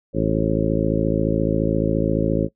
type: harmonic tone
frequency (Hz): 54.4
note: A1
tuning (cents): -19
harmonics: 1 / 2 / 3 / 4 / 5 / 6 / 7 / 8 / 10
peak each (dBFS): -28 / -27 / -24 / -26 / -25 / -25 / -28 / -27 / -25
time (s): 0.13-2.49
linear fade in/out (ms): 50
effects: noise-tail reverb RT60 0.1 s tail -20 dB re dry